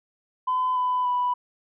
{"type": "tone with pitch steps", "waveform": "sine", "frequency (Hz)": [1014, 1000.6, 987.4], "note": ["B5", "B5", "B5"], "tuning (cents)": [45, 22, -1], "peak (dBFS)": -20, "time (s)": [0.47, 1.34], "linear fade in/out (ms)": 10, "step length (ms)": 290, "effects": ["tanh soft clip ceiling -17 dBFS"]}